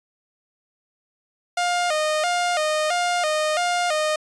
sawtooth tone with vibrato, 659.3 Hz, E5, in tune, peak -16 dBFS, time 1.57-4.16 s, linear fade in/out 5 ms, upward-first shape square, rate 1.5 Hz, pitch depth 120 cents each way, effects resampled to 22050 Hz

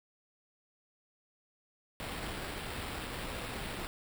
pink noise with sample-and-hold, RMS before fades -40 dBFS, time 2-3.87 s, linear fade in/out 0 ms, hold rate 6300 Hz, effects none

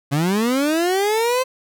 30% pulse linear sweep, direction up, 134.1 to 523.3 Hz, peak -14 dBFS, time 0.11-1.44 s, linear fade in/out 20 ms, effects none

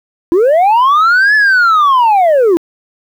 sine linear two-way sweep, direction up then down, 318.5 to 1740 to 318.5 Hz, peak -3 dBFS, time 0.32-2.57 s, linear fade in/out 0 ms, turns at 1.35 s, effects tanh soft clip ceiling -5 dBFS + 7-bit

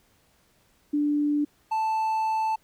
sine / triangle tone pair in turn, 293.7 / 880.1 Hz, D4 / A5, 0 / 0 cents, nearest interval octave + perfect fifth, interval 1900 cents, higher second, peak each -21 dBFS, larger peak neither, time 0.93-1.45 / 1.71-2.56 s, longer second, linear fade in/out 10 ms, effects pink hiss -64 dBFS RMS until 2.63 s

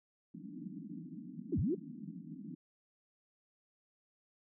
pink band-pass noise, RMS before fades -47 dBFS, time 0.34-2.55 s, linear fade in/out 10 ms, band 160 to 310 Hz, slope 96 dB/octave
sine linear two-way sweep, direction down then up, 405.5 to 69.3 to 405.5 Hz, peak -30 dBFS, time 1.52-1.75 s, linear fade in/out 10 ms, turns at 1.59 s
effects none

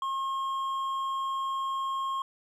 triangle tone with hard clipping, 1076 Hz, C6, 48 cents sharp, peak -30 dBFS, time 0.02-2.22 s, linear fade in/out 2 ms, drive 8 dB, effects none

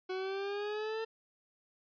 40% pulse exponential sweep, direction up, 370 to 450 Hz, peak -34 dBFS, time 0.09-1.05 s, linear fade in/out 10 ms, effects resampled to 11025 Hz

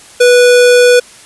square tone, 490.9 Hz, B4, 10 cents flat, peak -4 dBFS, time 0.2-1 s, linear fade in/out 10 ms, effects white hiss -37 dBFS RMS until 1.25 s + resampled to 24000 Hz

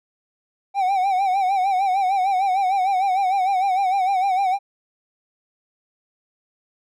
triangle tone with vibrato, 765 Hz, G5, 42 cents flat, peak -15 dBFS, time 0.74-4.59 s, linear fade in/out 50 ms, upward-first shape sine, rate 6.6 Hz, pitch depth 84 cents each way, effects none

